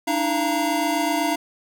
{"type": "tone cluster", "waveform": "square", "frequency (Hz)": [294, 321.9, 686, 937], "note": ["D4", "E4", "F5", "A#5"], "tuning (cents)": [2, -41, -31, 9], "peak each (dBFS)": [-26, -28, -26, -27], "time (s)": [0.07, 1.36], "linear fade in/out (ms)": 10, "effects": []}